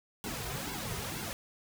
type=noise with flanger; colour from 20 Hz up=pink; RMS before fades=-38 dBFS; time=0.24-1.33 s; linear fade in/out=0 ms; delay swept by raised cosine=1.6 to 3.6 ms; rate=2.1 Hz; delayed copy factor=-0.85; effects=none